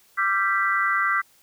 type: chord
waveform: sine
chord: G dominant seventh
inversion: second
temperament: equal with one note detuned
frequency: 1174.7 / 1365 / 1568 / 1975.5 Hz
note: D6 / F6 / G6 / B6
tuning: 0 / -40 / 0 / 0 cents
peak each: -25 dBFS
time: 0.17-1.22 s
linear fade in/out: 20 ms
effects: white hiss -58 dBFS RMS until 1.42 s